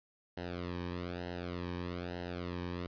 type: tone with flanger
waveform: sawtooth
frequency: 88.2 Hz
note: F2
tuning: 18 cents sharp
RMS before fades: -40 dBFS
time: 0.37-2.87 s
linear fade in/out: 5 ms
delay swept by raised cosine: 0.85 to 1.46 ms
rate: 1.1 Hz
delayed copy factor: -0.85
effects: resampled to 11025 Hz + 11-bit